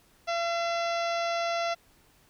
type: harmonic tone with a mistuned harmonic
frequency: 680 Hz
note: F5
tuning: 46 cents flat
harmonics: 1 / 2 / 3 / 4 / 5 / 6 / 7 / 8 / 9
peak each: -28 / -34 / -38 / -40 / -42 / -44 / -45 / -46 / -47 dBFS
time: 0.27-1.75 s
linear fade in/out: 20 ms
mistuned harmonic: 4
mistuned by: -23 cents
effects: pink hiss -62 dBFS RMS until 2.29 s